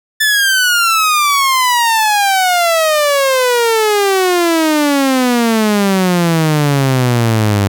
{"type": "exponential sweep", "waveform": "sawtooth", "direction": "down", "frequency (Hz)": [1760, 98], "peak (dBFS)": -6, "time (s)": [0.2, 7.68], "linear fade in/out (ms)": 10, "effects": []}